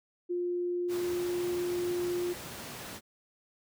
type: tone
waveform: sine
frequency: 353.2 Hz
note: F4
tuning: 20 cents sharp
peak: -29 dBFS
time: 0.29-2.34 s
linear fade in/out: 20 ms
type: noise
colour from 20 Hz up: pink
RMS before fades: -42 dBFS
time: 0.88-3.01 s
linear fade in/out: 50 ms
type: click train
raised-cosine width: 3 ms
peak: -33 dBFS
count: 5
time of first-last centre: 1.06-2.929 s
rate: 2.14 Hz
effects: high-pass 100 Hz 12 dB/octave